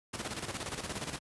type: noise with tremolo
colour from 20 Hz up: pink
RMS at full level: -36 dBFS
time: 0.13-1.19 s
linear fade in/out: 10 ms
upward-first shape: square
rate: 17 Hz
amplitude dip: 60%
effects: high-pass 80 Hz 12 dB/octave + resampled to 24000 Hz